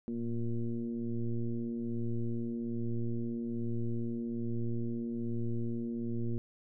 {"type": "tone with frequency modulation", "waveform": "sine", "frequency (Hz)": 117.6, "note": "A#2", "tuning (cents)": 16, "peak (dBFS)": -31, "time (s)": [0.08, 6.38], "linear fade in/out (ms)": 0, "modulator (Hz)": 117, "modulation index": 1.8, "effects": []}